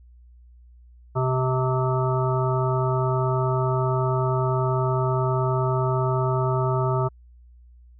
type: harmonic tone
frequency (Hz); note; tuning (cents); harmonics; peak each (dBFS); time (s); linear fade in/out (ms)
129.3; C3; -20; 1 / 3 / 5 / 7 / 9 / 10; -22 / -27 / -29 / -30 / -32 / -32; 1.15-7.09; 20
effects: added 60 Hz sine -47 dBFS peak until 7.99 s